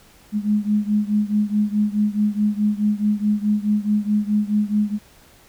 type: beating tone pair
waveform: sine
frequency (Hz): 207.7 / 212.4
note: G#3 / G#3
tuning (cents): 0 / +39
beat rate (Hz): 4.7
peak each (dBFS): -19 / -21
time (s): 0.32-4.99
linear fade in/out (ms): 50
effects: pink hiss -51 dBFS RMS until 5.48 s